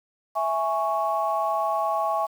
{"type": "chord", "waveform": "sine", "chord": "C# minor", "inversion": "first", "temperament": "equal", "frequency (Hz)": [659.3, 830.6, 1108.7], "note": ["E5", "G#5", "C#6"], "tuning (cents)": [0, 0, 0], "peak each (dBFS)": -26, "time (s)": [0.35, 2.27], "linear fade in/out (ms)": 20, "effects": ["tanh soft clip ceiling -12 dBFS", "8-bit"]}